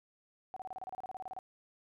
sine tone bursts, 753 Hz, F#5, 30 cents sharp, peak -39 dBFS, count 16, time 0.54-1.389 s, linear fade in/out 0 ms, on 24 ms, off 31 ms, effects none

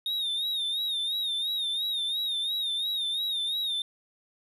triangle tone with vibrato, 3700 Hz, A#7, 14 cents flat, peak -26 dBFS, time 0.06-3.82 s, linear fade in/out 2 ms, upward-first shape sine, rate 2.9 Hz, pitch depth 83 cents each way, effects none

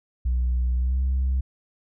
sine tone with pitch glide, 61.74 to 65.41 Hz, B1 to C2, 0 to 0 cents, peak -18 dBFS, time 0.25-1.41 s, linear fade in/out 10 ms, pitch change +100 cents, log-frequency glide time 0.76-1.01 s, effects tanh soft clip ceiling -18 dBFS

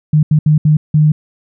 sine tone bursts at uneven times, 152.4 Hz, D#3, 36 cents flat, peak -6 dBFS, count 5, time 0.13-0.23 / 0.31-0.39 / 0.46-0.58 / 0.65-0.77 / 0.94-1.12 s, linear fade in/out 5 ms, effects none

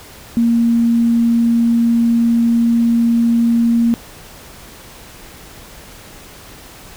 sine tone, 233.1 Hz, A#3, in tune, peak -10 dBFS, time 0.37-3.94 s, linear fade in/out 0 ms, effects pink hiss -38 dBFS RMS until 6.96 s

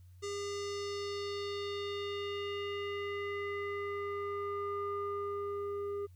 square tone with low-pass filter sweep, 404.6 Hz, G#4, 45 cents flat, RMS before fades -38 dBFS, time 0.22-6.07 s, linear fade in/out 20 ms, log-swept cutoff 6800 to 810 Hz, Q 2.7, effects added 90 Hz sine -53 dBFS peak until 6.15 s + white hiss -75 dBFS RMS until 6.15 s

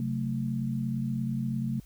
sine chord, F# diminished, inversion second, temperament just, 133.2 / 185 / 222 Hz, C3 / F#3 / A3, +31 / 0 / +16 cents, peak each -31 / -36 / -31 dBFS, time 0-1.8 s, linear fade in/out 2 ms, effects added 50 Hz sine -51 dBFS peak until 1.85 s + white hiss -62 dBFS RMS until 1.85 s

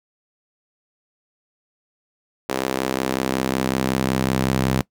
sawtooth tone with high-pass filter sweep, 65.41 Hz, C2, in tune, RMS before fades -22 dBFS, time 2.49-4.81 s, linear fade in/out 0 ms, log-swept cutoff 370 to 140 Hz, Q 1.2, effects noise-tail reverb RT60 0.1 s tail -21 dB re dry

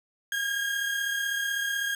35% pulse tone pair together, 1620 / 1656 Hz, G#6 / G#6, -43 / -5 cents, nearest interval unison, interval 38 cents, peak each -26 / -34 dBFS, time 0.32-1.95 s, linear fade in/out 2 ms, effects none

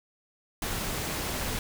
pink noise, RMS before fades -32 dBFS, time 0.62-1.59 s, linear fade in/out 2 ms, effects none

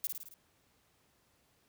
violet noise with echo, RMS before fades -34 dBFS, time 0.04-0.07 s, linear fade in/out 0 ms, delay 54 ms, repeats 5, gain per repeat -4 dB, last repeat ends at 0.34 s, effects pink hiss -71 dBFS RMS until 1.68 s + high-pass 60 Hz 12 dB/octave

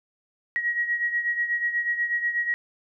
sine beating tone pair, 1900 / 1908.2 Hz, A#6 / A#6, +33 / +40 cents, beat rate 8.2 Hz, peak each -24 / -30 dBFS, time 0.56-2.54 s, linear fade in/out 0 ms, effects none

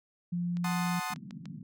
sine tone, 174.61 Hz, F3, in tune, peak -29 dBFS, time 0.32-1 s, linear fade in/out 10 ms
click train, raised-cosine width 0.2 ms, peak -31 dBFS, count 7, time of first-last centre 0.57-1.456 s, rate 6.77 Hz
30% pulse chord, F# diminished seventh, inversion none, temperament equal, 740 / 880 / 1046.5 / 1244.5 Hz, F#5 / A5 / C6 / Eb6, 0 / 0 / 0 / 0 cents, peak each -36 dBFS, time 0.64-1.14 s, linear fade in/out 5 ms
white band-pass noise, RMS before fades -44 dBFS, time 1.1-1.63 s, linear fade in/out 2 ms, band 140 to 230 Hz, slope 48 dB/octave
effects none

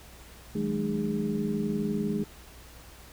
sine tone cluster, 159.7 / 191.9 / 211.8 / 303 / 409.8 Hz, D#3 / G3 / G#3 / D#4 / G#4, +45 / -37 / +34 / -46 / -23 cents, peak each -35 / -35 / -29 / -36 / -34 dBFS, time 0.55-2.24 s, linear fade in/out 5 ms, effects added 60 Hz sine -51 dBFS peak until 3.12 s + pink hiss -51 dBFS RMS until 3.12 s

